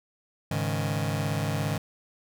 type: chord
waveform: sawtooth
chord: Ab suspended fourth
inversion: none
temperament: just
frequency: 103.83 / 138.43 / 155.74 Hz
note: Ab2 / Db3 / Eb3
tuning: 0 / -2 / +2 cents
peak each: -26 / -27 / -26 dBFS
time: 0.51-1.78 s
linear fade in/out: 5 ms
effects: none